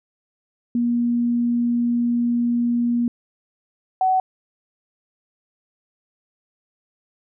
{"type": "tone pair in turn", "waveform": "sine", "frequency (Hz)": [238.5, 751.1], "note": ["A#3", "F#5"], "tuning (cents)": [40, 26], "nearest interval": "octave + minor sixth", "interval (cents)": 1986, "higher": "second", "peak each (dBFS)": [-17, -15], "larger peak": "second", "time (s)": [[0.75, 3.08], [4.01, 4.2]], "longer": "first", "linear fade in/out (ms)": 2, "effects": []}